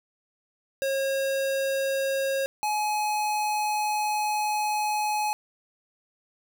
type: tone pair in turn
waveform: square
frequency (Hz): 542 / 844.9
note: C#5 / G#5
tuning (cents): -39 / +30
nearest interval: minor sixth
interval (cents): 769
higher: second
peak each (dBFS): -25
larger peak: neither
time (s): 0.82-2.46 / 2.63-5.33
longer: second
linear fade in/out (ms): 0
effects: 10-bit